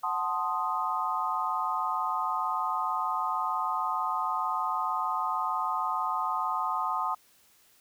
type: chord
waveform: sine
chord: F# diminished seventh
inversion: none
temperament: equal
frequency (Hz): 740 / 880 / 1046.5 / 1244.5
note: F#5 / A5 / C6 / Eb6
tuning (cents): 0 / 0 / 0 / 0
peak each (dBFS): -35 / -33 / -32 / -31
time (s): 0.03-7.15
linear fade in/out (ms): 10
effects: white hiss -62 dBFS RMS until 7.8 s